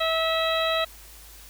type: harmonic tone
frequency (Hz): 649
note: E5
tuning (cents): -27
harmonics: 1 / 2 / 3 / 4 / 5 / 6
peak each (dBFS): -25 / -28 / -32 / -33 / -33 / -29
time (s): 0-0.85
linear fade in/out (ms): 10
effects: added 52 Hz sine -48 dBFS peak until 1.49 s + white hiss -48 dBFS RMS until 1.49 s